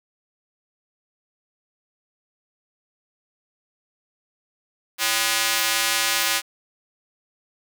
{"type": "tone with high-pass filter", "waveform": "square", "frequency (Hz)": 112.7, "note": "A2", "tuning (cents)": 42, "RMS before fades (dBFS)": -22, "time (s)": [4.98, 6.42], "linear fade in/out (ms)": 50, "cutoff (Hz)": 1900, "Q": 0.59, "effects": []}